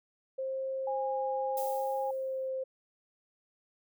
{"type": "tone with vibrato", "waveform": "sine", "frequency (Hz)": 528, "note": "C5", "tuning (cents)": 16, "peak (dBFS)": -32, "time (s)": [0.38, 2.64], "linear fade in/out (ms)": 10, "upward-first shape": "sine", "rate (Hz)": 0.79, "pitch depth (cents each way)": 10}
{"type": "tone", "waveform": "sine", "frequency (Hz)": 820, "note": "G#5", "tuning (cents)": -22, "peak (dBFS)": -33, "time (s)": [0.87, 2.11], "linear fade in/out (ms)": 5}
{"type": "noise with exponential decay", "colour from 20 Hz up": "violet", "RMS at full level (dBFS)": -40, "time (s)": [1.57, 2.49], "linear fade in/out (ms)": 2, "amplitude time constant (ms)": 200}
{"effects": []}